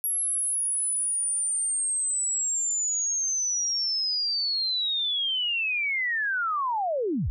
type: linear sweep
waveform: sine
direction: down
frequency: 11310 to 41.2 Hz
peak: -24 dBFS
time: 0.04-7.3 s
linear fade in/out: 0 ms
effects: none